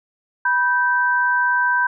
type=tone pair together; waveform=sine; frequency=980.2 / 1556 Hz; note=B5 / G6; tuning=-13 / -13 cents; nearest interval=minor sixth; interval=800 cents; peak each=-19 / -17 dBFS; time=0.45-1.87 s; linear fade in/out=5 ms; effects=none